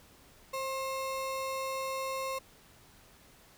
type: ring-modulated tone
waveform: square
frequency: 799 Hz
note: G5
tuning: 33 cents sharp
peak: -31 dBFS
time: 0.53-2.39 s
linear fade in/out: 10 ms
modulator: 269 Hz
effects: pink hiss -59 dBFS RMS until 3.57 s